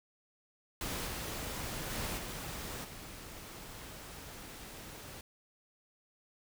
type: noise with level steps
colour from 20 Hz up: pink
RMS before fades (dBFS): -38 / -40 / -38 / -42 / -48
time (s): 0.81-5.21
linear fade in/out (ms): 2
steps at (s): 1.06 / 1.89 / 2.17 / 2.83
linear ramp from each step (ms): 20
effects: none